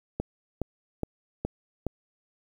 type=click train; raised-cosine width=2 ms; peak=-15 dBFS; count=5; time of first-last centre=0.2-1.867 s; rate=2.4 Hz; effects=9-bit